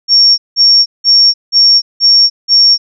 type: tone bursts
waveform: sine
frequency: 5510 Hz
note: F8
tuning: 24 cents flat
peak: -3 dBFS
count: 6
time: 0.08-2.78 s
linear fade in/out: 50 ms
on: 300 ms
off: 180 ms
effects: none